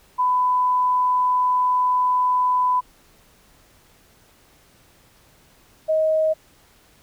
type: tone pair in turn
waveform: sine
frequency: 1000 / 630 Hz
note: B5 / D#5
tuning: +21 / +21 cents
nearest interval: minor sixth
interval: 800 cents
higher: first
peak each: -16 dBFS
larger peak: neither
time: 0.18-2.81 / 5.88-6.34 s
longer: first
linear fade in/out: 20 ms
effects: pink hiss -55 dBFS RMS until 7.02 s